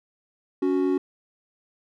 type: tone pair together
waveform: triangle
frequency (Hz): 280.1 / 368.8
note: C#4 / F#4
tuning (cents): +18 / -6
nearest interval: perfect fourth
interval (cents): 476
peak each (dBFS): -21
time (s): 0.62-0.98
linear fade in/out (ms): 5
effects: none